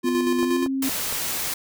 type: tone with tremolo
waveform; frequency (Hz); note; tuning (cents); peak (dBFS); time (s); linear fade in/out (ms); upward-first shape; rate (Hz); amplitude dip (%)
square; 348.5; F4; -4; -21; 0.03-0.68; 50; square; 8.4; 40
type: tone with pitch glide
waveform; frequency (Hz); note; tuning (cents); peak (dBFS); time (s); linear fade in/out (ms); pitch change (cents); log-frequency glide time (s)
sine; 251.7 to 268.2; B3 to C4; +33 to +43; -22; 0.04-0.89; 5; +110; 0.4-0.66
type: click train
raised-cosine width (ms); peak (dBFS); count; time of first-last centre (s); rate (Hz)
1; -20; 4; 0.43-1.126; 4.31
type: noise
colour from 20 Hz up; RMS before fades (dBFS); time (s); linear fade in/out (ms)
white; -27; 0.82-1.54; 5
effects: none